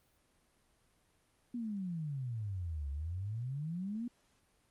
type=exponential two-way sweep; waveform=sine; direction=down then up; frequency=246.9 to 68.3 to 246.9 Hz; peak=-36 dBFS; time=1.54-4.08 s; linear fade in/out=5 ms; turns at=2.9 s; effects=pink hiss -72 dBFS RMS until 4.7 s + Opus 32 kbps